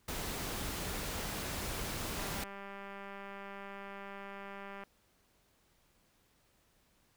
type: noise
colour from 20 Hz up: pink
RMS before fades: -39 dBFS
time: 0.08-2.44 s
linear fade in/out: 5 ms
type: click train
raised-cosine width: 0.5 ms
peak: -32 dBFS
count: 525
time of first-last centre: 2.19-4.836 s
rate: 198 Hz
effects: pink hiss -71 dBFS RMS until 7.16 s